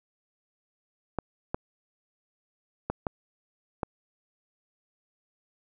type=clicks; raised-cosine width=1 ms; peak=-14 dBFS; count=5; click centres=1.187 / 1.545 / 2.9 / 3.068 / 3.832 s; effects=none